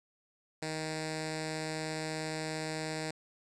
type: tone with notch filter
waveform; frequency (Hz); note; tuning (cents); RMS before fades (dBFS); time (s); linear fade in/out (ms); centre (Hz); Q
5% pulse; 157; D#3; +16; -37; 0.62-3.11; 5; 1200; 1
effects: resampled to 22050 Hz + 9-bit